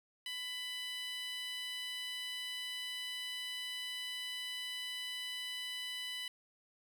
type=tone with high-pass filter; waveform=15% pulse; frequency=996 Hz; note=B5; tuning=14 cents sharp; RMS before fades=-42 dBFS; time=0.26-6.28 s; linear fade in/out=2 ms; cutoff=2600 Hz; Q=2.3; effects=none